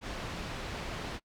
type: low-pass noise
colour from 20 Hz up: pink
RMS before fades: -39 dBFS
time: 0.01-1.2 s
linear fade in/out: 50 ms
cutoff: 4300 Hz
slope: 12 dB/octave
effects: noise-tail reverb RT60 0.1 s tail -24 dB re dry